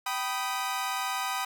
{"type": "chord", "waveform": "sawtooth", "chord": "G augmented", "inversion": "none", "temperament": "equal with one note detuned", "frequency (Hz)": [775, 987.8, 1244.5], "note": ["G5", "B5", "D#6"], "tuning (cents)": [-20, 0, 0], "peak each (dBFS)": -30, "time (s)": [0.06, 1.45], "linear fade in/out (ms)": 5, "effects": []}